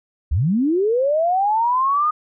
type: linear sweep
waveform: sine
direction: up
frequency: 58.27 to 1244.5 Hz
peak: -15 dBFS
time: 0.31-2.11 s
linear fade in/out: 10 ms
effects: none